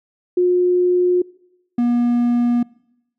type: tone pair in turn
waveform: sine / triangle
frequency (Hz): 358.8 / 240.2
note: F4 / B3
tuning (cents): +47 / -48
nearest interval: perfect fifth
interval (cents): 695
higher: first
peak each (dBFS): -12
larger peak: neither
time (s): 0.37-1.22 / 1.78-2.63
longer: neither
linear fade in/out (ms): 5
effects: noise-tail reverb RT60 0.9 s tail -24 dB re dry